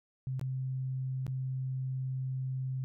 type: tone with dropouts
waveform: sine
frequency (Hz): 130.81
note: C3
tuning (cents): 0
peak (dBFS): -32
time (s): 0.27-2.84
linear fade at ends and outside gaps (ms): 0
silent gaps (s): 0.395-0.413 / 1.266-1.279
effects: none